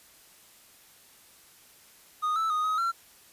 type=tone with pitch steps; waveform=triangle; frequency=1237 / 1316 / 1241 / 1265 / 1361 Hz; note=D#6 / E6 / D#6 / D#6 / F6; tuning=-10 / -3 / -5 / +28 / -45 cents; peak=-23 dBFS; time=2.22-2.92 s; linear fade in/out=20 ms; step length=140 ms; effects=white hiss -56 dBFS RMS until 3.32 s + resampled to 32000 Hz